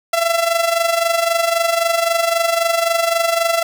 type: tone with amplitude modulation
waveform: sawtooth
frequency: 672 Hz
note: E5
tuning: 33 cents sharp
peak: -8 dBFS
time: 0.13-3.63 s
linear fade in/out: 5 ms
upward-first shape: sine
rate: 23.8 Hz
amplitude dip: 65%
effects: none